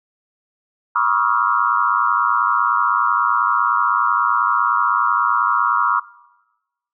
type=tone cluster; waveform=sine; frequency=966 / 1096 / 1186 / 1299 / 1395 Hz; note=B5 / C#6 / D6 / E6 / F6; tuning=-39 / -20 / +17 / -26 / -2 cents; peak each=-21 dBFS; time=0.95-6 s; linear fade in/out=10 ms; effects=noise-tail reverb RT60 1.0 s tail -19 dB re dry